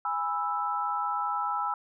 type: chord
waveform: sine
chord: E major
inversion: first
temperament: just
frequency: 824.1 / 988.9 / 1318.5 Hz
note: G#5 / B5 / E6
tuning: -14 / +2 / 0 cents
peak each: -32 / -33 / -30 dBFS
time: 0.05-1.74 s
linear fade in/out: 2 ms
effects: none